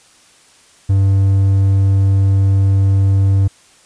triangle tone, 97.5 Hz, G2, 9 cents flat, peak -7 dBFS, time 0.89-3.48 s, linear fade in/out 10 ms, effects white hiss -48 dBFS RMS until 3.85 s + resampled to 22050 Hz

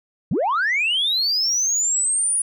sine linear sweep, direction up, 116.54 to 9800 Hz, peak -16 dBFS, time 0.31-2.42 s, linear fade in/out 5 ms, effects tanh soft clip ceiling -15 dBFS

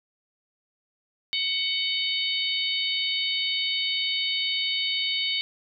harmonic tone with a mistuned harmonic, 743 Hz, F#5, 7 cents sharp, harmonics 3 / 4 / 5 / 6, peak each -31 / -28 / -29 / -32 dBFS, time 1.33-5.41 s, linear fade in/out 0 ms, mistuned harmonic 4, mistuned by +29 cents, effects none

